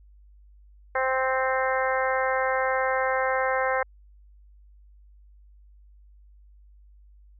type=harmonic tone; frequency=261.6 Hz; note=C4; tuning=in tune; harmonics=2 / 3 / 4 / 5 / 6 / 7 / 8; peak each=-26 / -29 / -30 / -33 / -31 / -32 / -35 dBFS; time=0.95-3.83 s; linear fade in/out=5 ms; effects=added 50 Hz sine -50 dBFS peak until 7.39 s